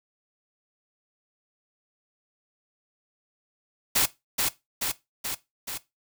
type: noise with echo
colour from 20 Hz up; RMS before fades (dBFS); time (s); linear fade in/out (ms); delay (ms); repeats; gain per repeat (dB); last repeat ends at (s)
white; -22; 3.95-4.06; 10; 430; 4; -3; 5.78
effects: noise-tail reverb RT60 0.2 s tail -17 dB re dry